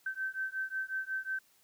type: beating tone pair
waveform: sine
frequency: 1543 / 1548.5 Hz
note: G6 / G6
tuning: -28 / -22 cents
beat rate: 5.5 Hz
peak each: -37 / -37 dBFS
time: 0.06-1.39 s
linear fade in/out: 5 ms
effects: white hiss -67 dBFS RMS until 1.63 s